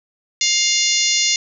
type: harmonic tone with a mistuned harmonic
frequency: 704 Hz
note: F5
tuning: 14 cents sharp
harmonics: 3 / 4 / 5 / 6 / 7 / 8 / 9 / 10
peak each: -23 / -23 / -23 / -23 / -23 / -23 / -23 / -23 dBFS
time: 0.41-1.36 s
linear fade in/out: 2 ms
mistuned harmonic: 10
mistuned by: -43 cents
effects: none